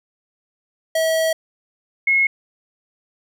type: tone pair in turn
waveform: square / sine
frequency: 645 / 2170 Hz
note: E5 / C#7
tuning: -38 / -37 cents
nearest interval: octave + major sixth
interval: 2101 cents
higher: second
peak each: -17 / -13 dBFS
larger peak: second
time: 0.95-1.33 / 2.07-2.27 s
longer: first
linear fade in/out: 5 ms
effects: none